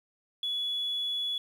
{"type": "tone", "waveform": "sine", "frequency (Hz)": 3400, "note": "G#7", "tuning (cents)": 40, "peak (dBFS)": -28, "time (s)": [0.43, 1.38], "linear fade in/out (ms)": 2, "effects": ["tanh soft clip ceiling -24 dBFS", "9-bit"]}